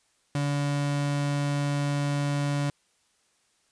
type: tone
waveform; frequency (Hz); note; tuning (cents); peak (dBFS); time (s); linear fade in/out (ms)
35% pulse; 143.5; D3; -40; -23; 0.35-2.7; 2
effects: white hiss -68 dBFS RMS until 3.71 s + resampled to 22050 Hz